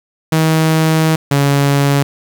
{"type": "tone pair in turn", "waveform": "sawtooth", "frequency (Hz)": [159.2, 140.93], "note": ["D#3", "C#3"], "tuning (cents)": [40, 29], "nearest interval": "major second", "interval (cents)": 211, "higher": "first", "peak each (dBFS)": -6, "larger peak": "neither", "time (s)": [[0.32, 1.16], [1.31, 2.03]], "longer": "first", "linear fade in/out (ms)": 5, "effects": ["7-bit"]}